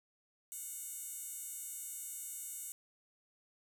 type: tone with high-pass filter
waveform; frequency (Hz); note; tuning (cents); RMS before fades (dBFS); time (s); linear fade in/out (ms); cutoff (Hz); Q
15% pulse; 730; F#5; -24; -45; 0.52-2.72; 0; 9100; 3.6
effects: none